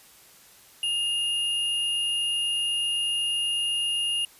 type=tone pair together; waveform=sine; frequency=2833 / 10715 Hz; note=F7 / E9; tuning=+24 / +27 cents; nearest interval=octave + major seventh; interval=2303 cents; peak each=-24 / -34 dBFS; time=0.83-4.25 s; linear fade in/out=2 ms; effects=white hiss -53 dBFS RMS until 4.39 s + resampled to 32000 Hz